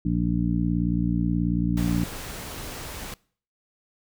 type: harmonic tone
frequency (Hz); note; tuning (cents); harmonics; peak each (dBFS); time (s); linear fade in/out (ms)
58.5; A#1; +7; 1 / 2 / 3 / 4 / 5; -29 / -30 / -24 / -30 / -27; 0.05-2.04; 5
type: noise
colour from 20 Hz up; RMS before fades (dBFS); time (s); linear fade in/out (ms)
pink; -36; 1.77-3.14; 2
effects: noise-tail reverb RT60 0.5 s tail -24 dB re dry